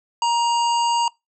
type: harmonic tone with a mistuned harmonic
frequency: 941 Hz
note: A#5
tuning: 16 cents sharp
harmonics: 1 / 3 / 5 / 7 / 8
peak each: -17 / -27 / -31 / -34 / -35 dBFS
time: 0.22-1.08 s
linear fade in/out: 2 ms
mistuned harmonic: 8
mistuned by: +38 cents
effects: noise-tail reverb RT60 0.2 s tail -24 dB re dry